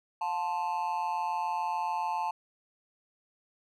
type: tone with amplitude modulation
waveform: triangle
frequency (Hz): 880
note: A5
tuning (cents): 0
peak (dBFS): -23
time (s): 0.21-2.31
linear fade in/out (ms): 5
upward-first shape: sine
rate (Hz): 167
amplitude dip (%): 90
effects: none